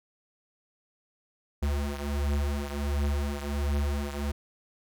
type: beating tone pair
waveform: square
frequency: 71.3 / 72.7 Hz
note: C#2 / D2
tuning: +49 / -17 cents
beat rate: 1.4 Hz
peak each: -29 / -33 dBFS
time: 1.62-4.32 s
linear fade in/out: 10 ms
effects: none